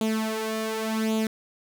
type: tone with flanger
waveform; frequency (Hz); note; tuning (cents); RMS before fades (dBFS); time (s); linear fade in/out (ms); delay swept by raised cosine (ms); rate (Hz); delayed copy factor
sawtooth; 220; A3; 0; -27; 0.01-1.27; 2; 0.28 to 2.88; 0.88; +0.7
effects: none

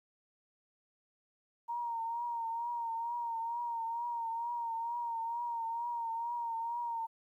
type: tone with vibrato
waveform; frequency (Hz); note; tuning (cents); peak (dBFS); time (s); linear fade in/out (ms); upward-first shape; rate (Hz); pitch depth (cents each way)
sine; 932; A#5; -1; -34; 1.68-7.07; 20; triangle; 2.2; 53
effects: 12-bit

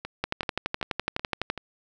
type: two click trains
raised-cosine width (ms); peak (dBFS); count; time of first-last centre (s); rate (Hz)
0.3; -10 / -18; 16 / 5; 0.24-1.501 / 0.05-1.577; 11.9 / 2.62
effects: none

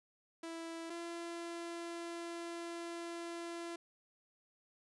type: tone pair in turn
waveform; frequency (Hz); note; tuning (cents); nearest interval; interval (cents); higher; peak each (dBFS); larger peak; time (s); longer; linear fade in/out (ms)
sawtooth; 330.6 / 339.7; E4 / F4; +5 / -48; unison; 47; second; -39 / -38; second; 0.43-0.9 / 0.9-3.76; second; 5
effects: resampled to 24000 Hz

